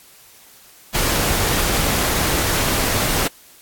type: noise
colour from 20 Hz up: pink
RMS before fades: -19 dBFS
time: 0.94-3.28 s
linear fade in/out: 10 ms
effects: white hiss -47 dBFS RMS until 3.61 s + AAC 64 kbps